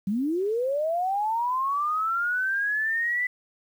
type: linear sweep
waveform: sine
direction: up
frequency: 184.7 to 2000 Hz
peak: -23 dBFS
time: 0.07-3.27 s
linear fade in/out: 5 ms
effects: 9-bit